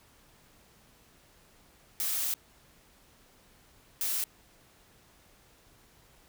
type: noise bursts at uneven times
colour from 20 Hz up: blue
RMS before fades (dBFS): -31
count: 2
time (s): 2-2.34 / 4.01-4.24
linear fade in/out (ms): 0
effects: pink hiss -61 dBFS RMS until 6.28 s